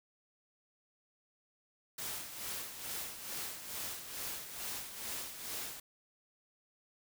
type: noise with tremolo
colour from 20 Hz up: white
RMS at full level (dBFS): -40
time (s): 1.98-5.8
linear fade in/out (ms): 5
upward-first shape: sine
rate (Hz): 2.3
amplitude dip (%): 60
effects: none